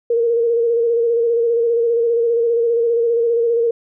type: tone with vibrato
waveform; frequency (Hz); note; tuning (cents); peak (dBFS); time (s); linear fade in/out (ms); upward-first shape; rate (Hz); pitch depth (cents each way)
sine; 466.2; A#4; 0; -13; 0.1-3.71; 5; square; 15; 28
effects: none